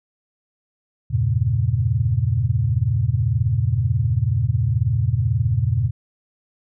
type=chord; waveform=sine; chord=E diminished seventh; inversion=none; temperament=equal; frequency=82.41 / 98 / 116.54 / 138.59 Hz; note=E2 / G2 / Bb2 / Db3; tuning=0 / 0 / 0 / 0 cents; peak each=-25 / -23 / -19 / -24 dBFS; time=1.1-5.91 s; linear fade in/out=20 ms; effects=none